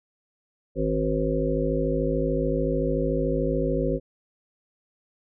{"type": "harmonic tone with a mistuned harmonic", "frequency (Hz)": 53.6, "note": "A1", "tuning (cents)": -45, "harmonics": [1, 3, 5, 7, 9, 10], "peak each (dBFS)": [-29, -29, -29, -29, -29, -29], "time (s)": [0.75, 4], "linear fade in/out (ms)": 50, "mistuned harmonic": 1, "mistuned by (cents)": -73, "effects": []}